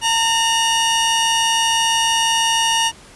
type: tone pair together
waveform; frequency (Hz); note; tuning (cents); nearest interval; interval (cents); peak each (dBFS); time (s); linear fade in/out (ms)
sawtooth; 911 / 2879; A#5 / F#7; -40 / -48; octave + minor sixth; 1992; -14; 0.01-2.92; 50
effects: pink hiss -43 dBFS RMS until 3.15 s + resampled to 24000 Hz